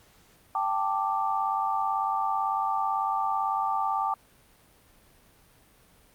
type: chord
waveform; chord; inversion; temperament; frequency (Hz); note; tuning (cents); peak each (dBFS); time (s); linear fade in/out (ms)
sine; G suspended second; none; just; 784 / 882 / 1176; G5 / A5 / D6; 0 / +4 / +2; -29; 0.55-4.14; 2
effects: pink hiss -59 dBFS RMS until 6.14 s + Opus 48 kbps